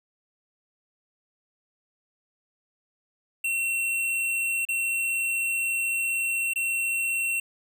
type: tone with dropouts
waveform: square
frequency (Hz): 2719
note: F7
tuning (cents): -47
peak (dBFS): -25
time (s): 3.44-7.4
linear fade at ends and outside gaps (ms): 5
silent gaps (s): 4.652-4.687 / 6.536-6.558
effects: none